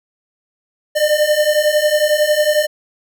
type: beating tone pair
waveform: square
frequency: 596 / 607 Hz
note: D5 / D#5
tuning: +25 / -43 cents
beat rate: 11 Hz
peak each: -17 / -15 dBFS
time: 0.95-2.67 s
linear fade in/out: 20 ms
effects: none